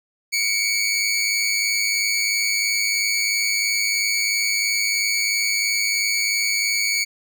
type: tone pair together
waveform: 20% pulse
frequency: 2196 / 2299 Hz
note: C#7 / D7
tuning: -17 / -37 cents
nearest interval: minor second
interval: 80 cents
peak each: -17 dBFS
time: 0.32-7.05 s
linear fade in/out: 20 ms
effects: none